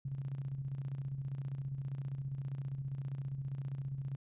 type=tone with tremolo; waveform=sine; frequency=135.9 Hz; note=C#3; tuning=34 cents flat; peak=-35 dBFS; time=0.05-4.16 s; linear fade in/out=5 ms; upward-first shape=square; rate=15 Hz; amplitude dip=50%; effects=resampled to 8000 Hz